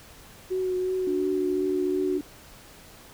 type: tone with vibrato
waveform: sine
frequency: 370 Hz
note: F#4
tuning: in tune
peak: -24 dBFS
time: 0.5-2.19 s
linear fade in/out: 20 ms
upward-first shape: triangle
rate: 2.8 Hz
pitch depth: 22 cents each way
type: tone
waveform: sine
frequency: 293.7 Hz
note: D4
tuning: in tune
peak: -28 dBFS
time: 1.07-2.21 s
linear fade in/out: 2 ms
effects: pink hiss -49 dBFS RMS until 3.13 s